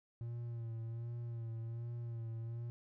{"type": "tone with vibrato", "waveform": "triangle", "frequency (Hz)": 116.2, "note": "A#2", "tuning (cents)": -5, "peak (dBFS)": -38, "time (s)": [0.21, 2.7], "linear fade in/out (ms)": 0, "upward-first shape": "sine", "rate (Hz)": 1.3, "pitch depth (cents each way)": 39, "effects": []}